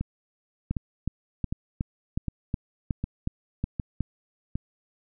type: two click trains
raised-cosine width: 5 ms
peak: -14 / -16 dBFS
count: 10 / 7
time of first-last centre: 0.71-4.007 / 0.01-4.555 s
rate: 2.73 / 1.32 Hz
effects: none